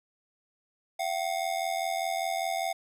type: ring-modulated tone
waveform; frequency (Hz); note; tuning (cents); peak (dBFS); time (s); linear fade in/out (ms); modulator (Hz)
square; 720; F#5; -47; -26; 0.99-2.73; 10; 42.5
effects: resampled to 32000 Hz + 10-bit